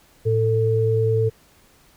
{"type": "tone pair together", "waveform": "sine", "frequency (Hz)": [111.28, 445.1], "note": ["A2", "A4"], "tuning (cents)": [20, 20], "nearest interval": "2 octaves", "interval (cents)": 2400, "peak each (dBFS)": -19, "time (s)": [0.25, 1.3], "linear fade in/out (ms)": 20, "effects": ["pink hiss -55 dBFS RMS until 1.96 s"]}